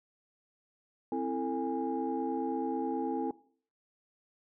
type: tone cluster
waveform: sine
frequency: 262.4 / 331.7 / 446.2 / 821 Hz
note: C4 / E4 / A4 / G#5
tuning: +5 / +11 / +24 / -20 cents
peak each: -34 / -35 / -36 / -36 dBFS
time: 1.12-3.31 s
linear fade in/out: 2 ms
effects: noise-tail reverb RT60 0.5 s tail -20 dB re dry + tanh soft clip ceiling -21 dBFS